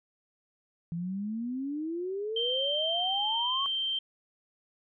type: exponential sweep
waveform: sine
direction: up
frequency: 164.81 to 1124 Hz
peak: -31 dBFS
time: 0.92-3.66 s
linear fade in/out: 0 ms
type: tone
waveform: sine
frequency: 3136 Hz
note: G7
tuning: in tune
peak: -28 dBFS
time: 2.36-3.99 s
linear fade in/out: 5 ms
effects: none